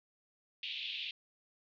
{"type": "band-pass noise", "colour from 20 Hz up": "white", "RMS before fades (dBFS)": -41, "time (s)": [0.63, 1.11], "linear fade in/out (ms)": 2, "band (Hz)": [2500, 3700], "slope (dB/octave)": 48, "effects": []}